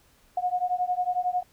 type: beating tone pair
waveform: sine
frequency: 718 / 729 Hz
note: F5 / F#5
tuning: +48 / -26 cents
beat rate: 11 Hz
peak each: -27 dBFS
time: 0.37-1.43 s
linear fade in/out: 5 ms
effects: pink hiss -61 dBFS RMS until 1.52 s